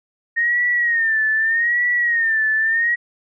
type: tone with vibrato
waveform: sine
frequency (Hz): 1845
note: A#6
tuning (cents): -18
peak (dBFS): -15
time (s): 0.36-2.96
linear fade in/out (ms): 20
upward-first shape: sine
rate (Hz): 0.82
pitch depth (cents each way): 94
effects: none